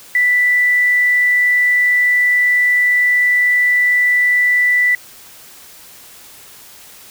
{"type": "tone with quantisation", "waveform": "sine", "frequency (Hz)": 1975.5, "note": "B6", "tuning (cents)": 0, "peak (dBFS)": -10, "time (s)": [0.15, 4.95], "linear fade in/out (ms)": 2, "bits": 6, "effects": ["white hiss -40 dBFS RMS until 7.1 s"]}